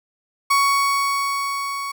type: tone with level ramp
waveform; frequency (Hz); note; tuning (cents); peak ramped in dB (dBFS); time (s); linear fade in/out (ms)
35% pulse; 1116; C#6; +11; -12 to -24; 0.5-1.92; 10
effects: none